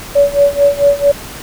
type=tone with tremolo; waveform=sine; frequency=569 Hz; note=C#5; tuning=45 cents sharp; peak=-4 dBFS; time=0.15-1.12 s; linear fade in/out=10 ms; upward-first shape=sine; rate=4.5 Hz; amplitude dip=90%; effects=pink hiss -29 dBFS RMS until 1.42 s